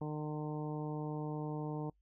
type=harmonic tone with a mistuned harmonic; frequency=151.6 Hz; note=D#3; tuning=45 cents flat; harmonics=1 / 2 / 3 / 4 / 5 / 6 / 7; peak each=-39 / -42 / -44 / -51 / -50 / -49 / -56 dBFS; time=0.01-1.9 s; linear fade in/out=5 ms; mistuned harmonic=7; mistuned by=-21 cents; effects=noise-tail reverb RT60 0.1 s tail -25 dB re dry + added 50 Hz sine -70 dBFS peak until 2.01 s